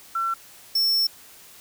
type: tone pair in turn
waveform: sine / square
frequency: 1350 / 5400 Hz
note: E6 / E8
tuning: +41 / +41 cents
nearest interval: 2 octaves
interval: 2400 cents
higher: second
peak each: -22 / -19 dBFS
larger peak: second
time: 0.15-0.34 / 0.75-1.07 s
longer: second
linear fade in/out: 5 ms
effects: white hiss -48 dBFS RMS until 1.6 s